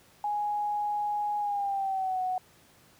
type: tone with pitch glide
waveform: sine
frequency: 830.6 to 740 Hz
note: G#5 to F#5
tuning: 0 to 0 cents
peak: -27 dBFS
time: 0.24-2.38 s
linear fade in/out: 2 ms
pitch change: -200 cents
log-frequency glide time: 1.39-2.21 s
effects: pink hiss -59 dBFS RMS until 2.99 s + high-pass 80 Hz 12 dB/octave